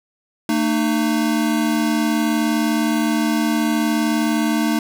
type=tone pair together; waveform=square; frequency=225.2 / 304.6 Hz; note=A3 / D#4; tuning=+40 / -37 cents; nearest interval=perfect fourth; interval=523 cents; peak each=-20 dBFS; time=0.49-4.79 s; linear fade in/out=2 ms; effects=none